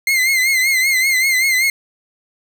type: tone with vibrato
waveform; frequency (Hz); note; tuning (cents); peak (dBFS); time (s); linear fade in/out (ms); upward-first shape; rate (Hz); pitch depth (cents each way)
40% pulse; 2093; C7; 0; -12; 0.07-1.7; 2; triangle; 5.2; 83
effects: none